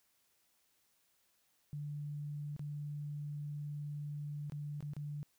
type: tone with dropouts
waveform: sine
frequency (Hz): 146.83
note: D3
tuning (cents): 0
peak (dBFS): -39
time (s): 1.73-5.23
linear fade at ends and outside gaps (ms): 0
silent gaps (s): 2.564-2.594 / 4.498-4.521 / 4.806-4.826 / 4.935-4.966
effects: white hiss -75 dBFS RMS until 5.38 s